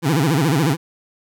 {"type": "tone with vibrato", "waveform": "25% pulse", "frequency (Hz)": 150, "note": "D3", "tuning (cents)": 37, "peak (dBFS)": -11, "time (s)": [0.02, 0.77], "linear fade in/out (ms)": 50, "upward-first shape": "sine", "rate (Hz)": 14, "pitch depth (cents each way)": 230, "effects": []}